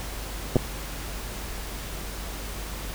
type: clicks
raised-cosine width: 2 ms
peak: -6 dBFS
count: 2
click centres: 0.558 / 0.566 s
effects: added 49 Hz sine -35 dBFS peak until 2.94 s + pink hiss -37 dBFS RMS until 2.94 s